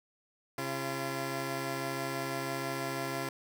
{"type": "tone pair together", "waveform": "10% pulse", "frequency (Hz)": [135.3, 341.3], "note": ["C#3", "F4"], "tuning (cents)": [-42, -40], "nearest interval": "octave + major third", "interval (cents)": 1602, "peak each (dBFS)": -28, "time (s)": [0.58, 3.29], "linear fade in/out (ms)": 2, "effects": []}